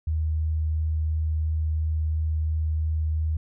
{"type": "tone with vibrato", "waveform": "sine", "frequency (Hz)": 78.4, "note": "D#2", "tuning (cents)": 14, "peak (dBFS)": -22, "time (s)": [0.07, 3.37], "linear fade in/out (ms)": 5, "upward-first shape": "triangle", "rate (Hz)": 2.9, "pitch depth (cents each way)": 8, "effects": []}